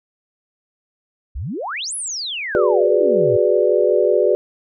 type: exponential two-way sweep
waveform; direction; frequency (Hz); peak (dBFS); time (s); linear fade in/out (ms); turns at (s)
sine; up then down; 51.91 to 10960 to 101.4; -23; 1.35-3.37; 10; 1.95
type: chord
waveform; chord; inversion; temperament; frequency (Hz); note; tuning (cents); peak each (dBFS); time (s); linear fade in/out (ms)
sine; G# half-diminished seventh; third; equal; 370 / 415.3 / 493.9 / 587.3; F#4 / G#4 / B4 / D5; 0 / 0 / 0 / 0; -18; 2.55-4.35; 0
effects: none